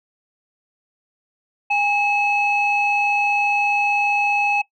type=tone pair together; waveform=sine; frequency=818 / 2583 Hz; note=G#5 / E7; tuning=-26 / -36 cents; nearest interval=octave + minor sixth; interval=1990 cents; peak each=-18 dBFS; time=1.7-4.62 s; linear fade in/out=10 ms; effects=noise-tail reverb RT60 0.1 s tail -20 dB re dry + tanh soft clip ceiling -10 dBFS